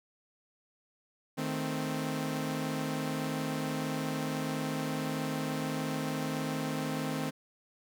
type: chord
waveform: sawtooth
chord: A diminished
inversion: second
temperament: equal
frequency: 155.56 / 220 / 261.6 Hz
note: Eb3 / A3 / C4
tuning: 0 / 0 / 0 cents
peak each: -32 / -35 / -31 dBFS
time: 1.37-7.31 s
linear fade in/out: 20 ms
effects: none